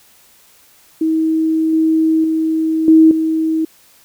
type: tone with level steps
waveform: sine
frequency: 319.3 Hz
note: D#4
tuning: 45 cents sharp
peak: -12 / -10 / -13 / -4 / -13 dBFS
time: 1.01-3.65 s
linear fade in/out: 5 ms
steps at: 1.73 / 2.24 / 2.88 / 3.11 s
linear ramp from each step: 2 ms
effects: white hiss -49 dBFS RMS until 4.04 s